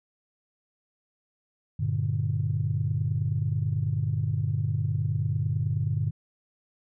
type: chord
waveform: sine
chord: G minor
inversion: none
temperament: just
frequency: 98 / 117.6 / 147 Hz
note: G2 / Bb2 / D3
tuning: 0 / +16 / +2 cents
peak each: -28 dBFS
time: 1.79-6.11 s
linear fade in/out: 10 ms
effects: tanh soft clip ceiling -15 dBFS